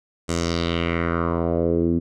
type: tone with low-pass filter sweep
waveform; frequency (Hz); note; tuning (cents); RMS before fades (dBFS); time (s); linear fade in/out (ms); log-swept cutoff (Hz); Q
10% pulse; 84.5; E2; +43; -22; 0.28-2; 20; 8200 to 260; 2.7
effects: none